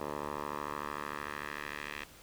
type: tone with band-pass filter sweep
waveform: 10% pulse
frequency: 73.3 Hz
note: D2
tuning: 3 cents flat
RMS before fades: -40 dBFS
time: 0-2.04 s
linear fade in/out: 5 ms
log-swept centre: 750 to 2300 Hz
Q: 1.8
effects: pink hiss -55 dBFS RMS until 2.22 s